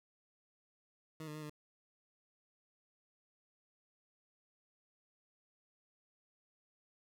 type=tone with pitch steps; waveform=20% pulse; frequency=157.8 / 151.2 / 154.2 / 150.4 Hz; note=D#3 / D#3 / D#3 / D3; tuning=+25 / -49 / -15 / +42 cents; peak=-39 dBFS; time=1.2-1.496 s; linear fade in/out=2 ms; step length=74 ms; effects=none